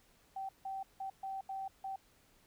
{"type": "tone bursts at uneven times", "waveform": "sine", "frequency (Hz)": 774, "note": "G5", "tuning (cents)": -22, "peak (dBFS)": -38, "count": 6, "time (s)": [[0.36, 0.49], [0.65, 0.83], [1, 1.1], [1.23, 1.41], [1.49, 1.68], [1.84, 1.96]], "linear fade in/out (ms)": 5, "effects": ["pink hiss -68 dBFS RMS until 2.46 s"]}